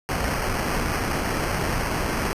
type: noise with sample-and-hold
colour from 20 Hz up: pink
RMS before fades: -25 dBFS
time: 0.09-2.33 s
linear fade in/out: 0 ms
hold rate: 3675 Hz
effects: resampled to 32000 Hz